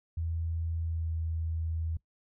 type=tone with pitch glide; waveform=sine; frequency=82.41 to 81.28 Hz; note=E2 to E2; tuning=0 to -24 cents; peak=-30 dBFS; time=0.17-1.97 s; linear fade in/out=5 ms; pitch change=-24 cents; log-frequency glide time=0.8-1.12 s; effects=noise-tail reverb RT60 0.1 s tail -20 dB re dry